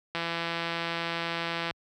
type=click train; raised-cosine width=0.3 ms; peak=-15 dBFS; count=263; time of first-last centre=0.15-1.71 s; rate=168 Hz; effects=high-pass 60 Hz 12 dB/octave